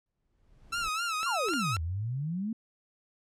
brown noise with exponential growth, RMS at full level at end -44 dBFS, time 0.06-0.89 s, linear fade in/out 2 ms, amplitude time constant 180 ms
sawtooth tone with vibrato, 1326 Hz, E6, 10 cents sharp, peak -26 dBFS, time 0.72-1.77 s, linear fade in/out 10 ms, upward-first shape sine, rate 3.9 Hz, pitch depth 110 cents each way
clicks, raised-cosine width 0.3 ms, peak -24 dBFS, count 4, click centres 1.231 / 1.486 / 1.536 / 1.767 s
sine exponential two-way sweep, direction down then up, 1200 to 77.78 to 232.2 Hz, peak -30 dBFS, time 1.26-2.53 s, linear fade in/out 5 ms, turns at 1.81 s
effects low-pass 10000 Hz 12 dB/octave

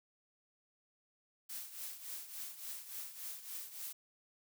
blue noise with tremolo, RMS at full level -43 dBFS, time 1.49-3.93 s, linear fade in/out 10 ms, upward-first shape triangle, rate 3.5 Hz, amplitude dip 75%, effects none

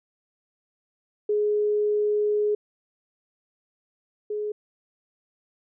sine tone pair in turn, 418.6 / 420.4 Hz, G#4 / G#4, +14 / +21 cents, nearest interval unison, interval 7 cents, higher second, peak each -20 / -26 dBFS, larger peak first, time 1.29-2.55 / 4.3-4.52 s, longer first, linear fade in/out 5 ms, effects none

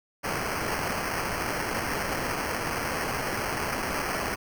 white noise with sample-and-hold, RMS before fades -30 dBFS, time 0.23-4.36 s, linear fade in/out 20 ms, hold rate 3675 Hz, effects none

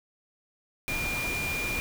sine tone in noise, 2403 Hz, D7, 39 cents sharp, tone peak -30 dBFS, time 0.88-1.8 s, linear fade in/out 0 ms, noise pink, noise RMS -34 dBFS, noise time 0.88-1.8 s, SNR +1 dB, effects none

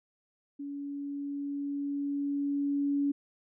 sine tone with level ramp, 283.4 Hz, C#4, 38 cents sharp, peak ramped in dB -36 to -25 dBFS, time 0.59-3.12 s, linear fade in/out 10 ms, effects none

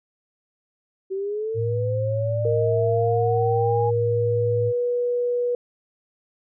sine linear sweep, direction up, 378.1 to 834 Hz, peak -24 dBFS, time 1.1-3.91 s, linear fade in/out 20 ms
sine tone, 110 Hz, A2, in tune, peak -23 dBFS, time 1.54-4.73 s, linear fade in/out 50 ms
sine tone with pitch glide, 466.2 to 486.3 Hz, A#4 to B4, 0 to -27 cents, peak -20 dBFS, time 2.45-5.55 s, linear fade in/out 2 ms, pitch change +73 cents, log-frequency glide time 3.28-4.8 s
effects none

